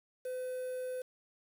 triangle tone with quantisation, 508 Hz, B4, 49 cents sharp, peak -34 dBFS, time 0.25-1.02 s, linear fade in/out 5 ms, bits 9, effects none

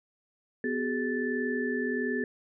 sine tone cluster, 249 / 380.3 / 421.6 / 1753 Hz, B3 / F#4 / G#4 / A6, +14 / +48 / +26 / -7 cents, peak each -31 / -35 / -33 / -34 dBFS, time 0.64-2.24 s, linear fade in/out 2 ms, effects none

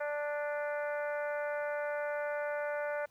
harmonic tone with a mistuned harmonic, 293.7 Hz, D4, in tune, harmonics 2 / 3 / 4 / 5 / 6 / 7 / 8, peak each -34 / -43 / -48 / -41 / -47 / -49 / -54 dBFS, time 0-3.06 s, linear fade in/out 10 ms, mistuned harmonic 8, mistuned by +23 cents, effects pink hiss -69 dBFS RMS until 3.1 s + high-pass 80 Hz 12 dB/octave

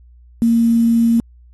sine tone with quantisation, 231.4 Hz, A#3, 13 cents flat, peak -10 dBFS, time 0.42-1.2 s, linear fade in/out 0 ms, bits 6, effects added 60 Hz sine -42 dBFS peak until 1.53 s + AAC 32 kbps

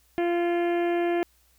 harmonic tone with a mistuned harmonic, 345.5 Hz, F4, 19 cents flat, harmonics 1 / 2 / 3 / 4 / 5 / 6 / 7 / 8 / 9, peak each -23 / -29 / -43 / -44 / -38 / -41 / -43 / -47 / -49 dBFS, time 0.18-1.23 s, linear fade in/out 0 ms, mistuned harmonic 6, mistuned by +34 cents, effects added 60 Hz sine -64 dBFS peak until 1.58 s + white hiss -64 dBFS RMS until 1.58 s

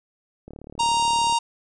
click train, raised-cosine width 2 ms, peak -26 dBFS, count 32, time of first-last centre 0.48-1.325 s, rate 36.7 Hz
harmonic tone, 932.3 Hz, A#5, in tune, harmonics 1 / 3 / 4 / 5 / 6 / 7 / 8 / 9 / 10, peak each -19 / -29 / -31 / -33 / -35 / -36 / -37 / -38 / -39 dBFS, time 0.79-1.39 s, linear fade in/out 10 ms
effects none

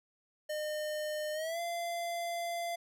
square tone with pitch glide, 608 to 686.4 Hz, D#5 to F5, -40 to -30 cents, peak -35 dBFS, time 0.49-2.76 s, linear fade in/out 10 ms, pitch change +210 cents, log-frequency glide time 1.33-1.6 s, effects none

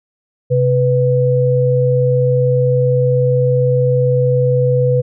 sine tone pair together, 131.24 / 495.5 Hz, C3 / B4, +6 / +6 cents, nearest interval octave + major seventh, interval 2300 cents, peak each -13 dBFS, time 0.5-5.02 s, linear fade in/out 20 ms, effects none

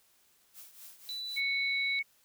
blue noise with tremolo, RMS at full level -48 dBFS, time 0.53-1.42 s, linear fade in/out 50 ms, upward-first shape triangle, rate 3.9 Hz, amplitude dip 80%
sine tone with pitch glide, 3970 to 3933 Hz, B7 to B7, +8 to -8 cents, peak -36 dBFS, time 1.09-1.99 s, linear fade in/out 0 ms, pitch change -16 cents, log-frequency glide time 1.67-1.77 s
sine tone, 2217 Hz, C#7, in tune, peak -29 dBFS, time 1.36-2.03 s, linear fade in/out 20 ms
effects white hiss -67 dBFS RMS until 2.24 s

